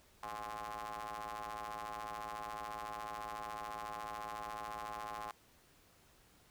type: ring-modulated tone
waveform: sawtooth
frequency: 110 Hz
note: A2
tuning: in tune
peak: -35 dBFS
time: 0.23-5.31 s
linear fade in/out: 0 ms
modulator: 942 Hz
effects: pink hiss -66 dBFS RMS until 6.5 s